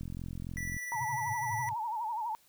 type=click train; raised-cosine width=5 ms; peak=-28 dBFS; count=34; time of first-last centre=0.01-0.767 s; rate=43.6 Hz
type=tone with tremolo; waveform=square; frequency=1964 Hz; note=B6; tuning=10 cents flat; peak=-36 dBFS; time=0.57-1.69 s; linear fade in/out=0 ms; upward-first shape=triangle; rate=20 Hz; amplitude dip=35%
type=tone with vibrato; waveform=sine; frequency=904 Hz; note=A5; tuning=47 cents sharp; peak=-32 dBFS; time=0.92-2.35 s; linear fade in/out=0 ms; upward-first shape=sine; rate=12 Hz; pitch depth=110 cents each way
type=band-pass noise; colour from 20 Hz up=pink; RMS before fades=-43 dBFS; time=0.94-1.74 s; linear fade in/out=10 ms; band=100 to 140 Hz; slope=96 dB/octave
effects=white hiss -65 dBFS RMS until 2.48 s